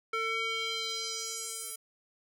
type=tone with band-pass filter sweep; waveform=square; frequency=449.7 Hz; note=A4; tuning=38 cents sharp; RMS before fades=-35 dBFS; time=0.13-1.76 s; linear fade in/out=5 ms; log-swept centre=1700 to 11000 Hz; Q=2.2; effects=none